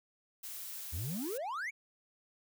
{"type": "noise", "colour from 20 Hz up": "blue", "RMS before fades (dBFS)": -44, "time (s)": [0.43, 1.38], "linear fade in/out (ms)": 10}
{"type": "exponential sweep", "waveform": "triangle", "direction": "up", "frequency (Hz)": [71, 2352], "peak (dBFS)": -34, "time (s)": [0.92, 1.71], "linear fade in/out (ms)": 20}
{"effects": []}